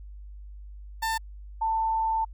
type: tone pair in turn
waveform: 30% pulse / sine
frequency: 894 / 890.8 Hz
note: A5 / A5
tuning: +27 / +21 cents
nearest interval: unison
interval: 6 cents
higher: first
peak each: -23 dBFS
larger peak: neither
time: 1.02-1.18 / 1.61-2.25 s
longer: second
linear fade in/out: 10 ms
effects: added 50 Hz sine -40 dBFS peak until 2.33 s